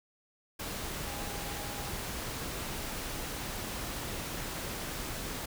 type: tone in noise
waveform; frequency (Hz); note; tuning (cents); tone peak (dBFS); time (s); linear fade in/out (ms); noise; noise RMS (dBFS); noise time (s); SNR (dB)
sine; 816; G#5; -31; -47; 1.06-1.9; 10; pink; -38; 0.59-5.46; -12
effects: none